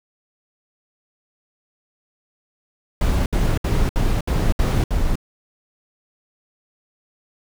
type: noise bursts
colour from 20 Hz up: brown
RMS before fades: -18 dBFS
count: 7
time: 3.01-5.156 s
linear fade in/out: 2 ms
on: 250 ms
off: 66 ms
effects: none